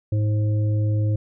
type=harmonic tone; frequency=106 Hz; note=G#2; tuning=36 cents sharp; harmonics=1 / 3 / 5; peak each=-18 / -32 / -35 dBFS; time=0.12-1.16 s; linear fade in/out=5 ms; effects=none